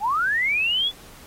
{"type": "linear sweep", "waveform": "sine", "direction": "up", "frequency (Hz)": [769, 3480], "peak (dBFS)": -19, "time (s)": [0, 0.92], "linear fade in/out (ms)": 50, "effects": ["pink hiss -47 dBFS RMS until 1.26 s", "AAC 48 kbps"]}